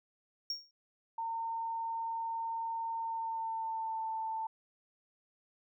triangle tone with exponential decay, 5550 Hz, F8, 12 cents flat, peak -30 dBFS, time 0.5-0.71 s, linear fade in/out 2 ms, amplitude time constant 45 ms
sine tone with pitch glide, 911 to 889.2 Hz, A#5 to A5, -40 to +18 cents, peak -34 dBFS, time 1.18-4.47 s, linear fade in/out 5 ms, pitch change -42 cents, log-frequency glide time 2.95-4.08 s
effects none

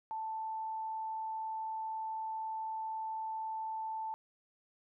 sine tone, 882 Hz, A5, 4 cents sharp, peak -36 dBFS, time 0.11-4.14 s, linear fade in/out 0 ms, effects none

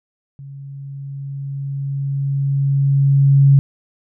sine tone with level ramp, 138.59 Hz, C#3, in tune, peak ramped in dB -32 to -6 dBFS, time 0.39-3.59 s, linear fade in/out 0 ms, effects none

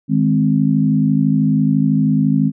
sine chord, Ab major, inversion second, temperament equal, 155.56 / 207.7 / 261.6 Hz, Eb3 / Ab3 / C4, 0 / 0 / 0 cents, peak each -16 dBFS, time 0.08-2.52 s, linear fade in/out 50 ms, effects none

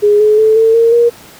sine tone with pitch steps, 414.7 / 425.6 / 436.8 / 448.3 / 460.1 / 472.3 Hz, G#4 / G#4 / A4 / A4 / A#4 / A#4, -3 / +42 / -13 / +32 / -23 / +23 cents, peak -5 dBFS, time 0.02-1.1 s, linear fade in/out 20 ms, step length 180 ms, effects pink hiss -37 dBFS RMS until 1.39 s + high-pass 80 Hz 12 dB/octave

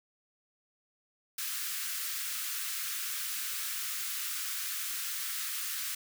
white high-pass noise, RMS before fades -36 dBFS, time 1.38-5.95 s, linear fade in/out 5 ms, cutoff 1200 Hz, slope 48 dB/octave, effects none

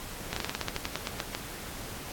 slowing click train, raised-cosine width 0.2 ms, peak -13 dBFS, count 14, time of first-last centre 0.33-1.349 s, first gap 34 ms, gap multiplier 1.13, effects pink hiss -41 dBFS RMS until 2.12 s + AAC 64 kbps

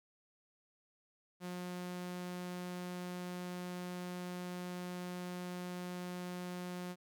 sawtooth tone, 179.2 Hz, F3, 45 cents sharp, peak -37 dBFS, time 1.4-6.96 s, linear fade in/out 50 ms, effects none

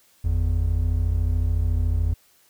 triangle tone pair together, 49.65 / 83.5 Hz, G1 / E2, +23 / +23 cents, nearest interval major sixth, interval 900 cents, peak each -21 / -19 dBFS, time 0.24-2.14 s, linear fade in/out 10 ms, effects white hiss -59 dBFS RMS until 2.49 s

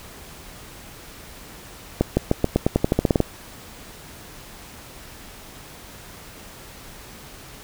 accelerating click train, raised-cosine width 2 ms, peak -3 dBFS, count 14, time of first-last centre 2.01-3.203 s, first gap 160 ms, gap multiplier 0.9, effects pink hiss -42 dBFS RMS until 7.63 s

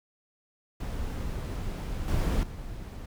brown noise with level steps, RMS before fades -33 / -26 / -39 dBFS, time 0.8-3.06 s, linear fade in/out 5 ms, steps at 2.08 / 2.43 s, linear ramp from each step 2 ms, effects none

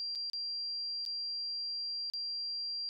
sine tone with dropouts, 4745 Hz, D8, 17 cents sharp, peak -35 dBFS, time 0-2.89 s, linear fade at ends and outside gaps 0 ms, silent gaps 0.151-0.156 / 0.299-0.333 / 1.052-1.062 / 2.1-2.136 s, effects none

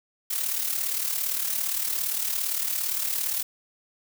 blue noise with amplitude modulation, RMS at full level -25 dBFS, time 0.3-3.43 s, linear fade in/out 10 ms, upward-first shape sine, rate 37.5 Hz, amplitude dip 60%, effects none

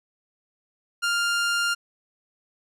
sawtooth tone, 1400 Hz, F6, 4 cents sharp, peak -18 dBFS, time 1.02-1.75 s, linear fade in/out 20 ms, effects low-pass 10000 Hz 12 dB/octave

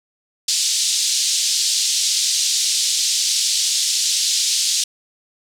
pink band-pass noise, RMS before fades -19 dBFS, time 0.48-4.84 s, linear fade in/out 5 ms, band 3800 to 8100 Hz, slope 24 dB/octave, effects none

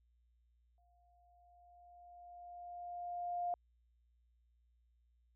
sine tone with exponential growth, 704 Hz, F5, 14 cents sharp, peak -34 dBFS, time 0.78-3.54 s, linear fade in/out 1 ms, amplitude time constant 600 ms, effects added 59 Hz sine -70 dBFS peak until 5.35 s

